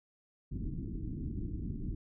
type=low-pass noise; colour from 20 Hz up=pink; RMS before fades=-38 dBFS; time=0.51-1.95 s; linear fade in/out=5 ms; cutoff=330 Hz; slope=48 dB/octave; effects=none